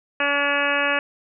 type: harmonic tone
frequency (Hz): 285.3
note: C#4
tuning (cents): +50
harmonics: 1 / 2 / 3 / 4 / 5 / 6 / 7 / 8 / 9 / 10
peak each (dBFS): -32 / -26 / -31 / -28 / -27 / -24 / -33 / -30 / -26 / -31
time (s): 0.2-0.99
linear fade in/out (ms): 2
effects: none